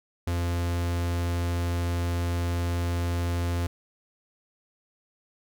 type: tone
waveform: 45% pulse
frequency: 86.5 Hz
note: F2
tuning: 16 cents flat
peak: -25 dBFS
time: 0.27-3.67 s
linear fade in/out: 5 ms
effects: none